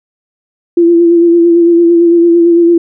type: tone with vibrato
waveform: sine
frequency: 340.4 Hz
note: F4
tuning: 44 cents flat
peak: -3 dBFS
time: 0.77-2.78 s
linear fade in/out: 5 ms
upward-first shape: sine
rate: 8.9 Hz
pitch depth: 28 cents each way
effects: none